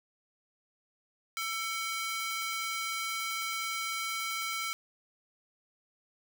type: ring-modulated tone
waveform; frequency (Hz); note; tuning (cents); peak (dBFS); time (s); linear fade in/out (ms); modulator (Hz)
sawtooth; 1791; A6; +30; -26; 1.37-4.73; 0; 455
effects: none